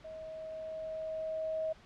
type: tone with level ramp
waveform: sine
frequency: 635 Hz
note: D#5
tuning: 35 cents sharp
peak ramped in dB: -43 to -31 dBFS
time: 0.04-1.73 s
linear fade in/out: 10 ms
effects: pink hiss -58 dBFS RMS until 1.85 s + low-pass 4000 Hz 12 dB/octave